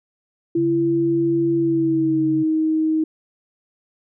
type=tone with pitch glide; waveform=sine; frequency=335.9 to 315.2 Hz; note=E4 to D#4; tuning=+33 to +23 cents; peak=-16 dBFS; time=0.55-3.04 s; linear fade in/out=5 ms; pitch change=-110 cents; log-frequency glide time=1.56-2.26 s
type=tone; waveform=sine; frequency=140.9 Hz; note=C#3; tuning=29 cents sharp; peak=-26 dBFS; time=0.56-2.44 s; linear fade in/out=20 ms
effects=none